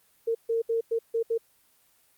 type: tone bursts at uneven times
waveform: sine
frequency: 457.3 Hz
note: A#4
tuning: 33 cents flat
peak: -23 dBFS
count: 6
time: 0.27-0.35 / 0.49-0.62 / 0.69-0.81 / 0.91-0.99 / 1.14-1.23 / 1.3-1.38 s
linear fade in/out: 10 ms
effects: white hiss -64 dBFS RMS until 2.17 s + Opus 24 kbps